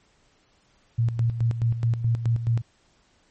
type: tone with tremolo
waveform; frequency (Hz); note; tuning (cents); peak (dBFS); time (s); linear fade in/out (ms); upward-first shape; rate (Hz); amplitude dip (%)
sine; 116.1; A#2; -7; -18; 0.98-2.62; 10; square; 4.7; 65
effects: pink hiss -63 dBFS RMS until 3.3 s + MP3 32 kbps